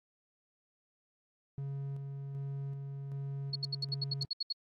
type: tone with tremolo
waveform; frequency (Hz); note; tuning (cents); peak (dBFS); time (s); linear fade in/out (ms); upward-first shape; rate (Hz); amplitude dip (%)
triangle; 138.59; C#3; 0; -34; 1.58-4.25; 0; square; 1.3; 30
type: tone bursts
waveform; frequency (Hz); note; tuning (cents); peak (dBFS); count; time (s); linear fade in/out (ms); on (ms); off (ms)
sine; 4346; C#8; -35; -31; 11; 3.53-4.526; 5; 26; 71
effects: AAC 48 kbps